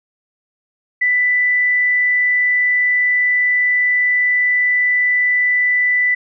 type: tone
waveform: sine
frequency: 1985 Hz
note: B6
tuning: 8 cents sharp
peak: -12 dBFS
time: 1.01-6.15 s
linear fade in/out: 10 ms
effects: none